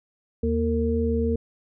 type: tone cluster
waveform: sine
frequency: 78.7 / 233.3 / 456.9 Hz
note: D#2 / A#3 / A#4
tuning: +20 / +2 / -35 cents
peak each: -25 dBFS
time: 0.43-1.36 s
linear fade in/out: 5 ms
effects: none